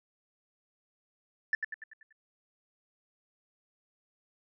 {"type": "tone with echo", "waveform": "sine", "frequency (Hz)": 1760, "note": "A6", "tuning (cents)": 0, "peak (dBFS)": -23, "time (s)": [1.53, 1.55], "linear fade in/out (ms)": 2, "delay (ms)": 96, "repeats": 6, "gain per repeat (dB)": -6, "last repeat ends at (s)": 2.126, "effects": ["tanh soft clip ceiling -21 dBFS"]}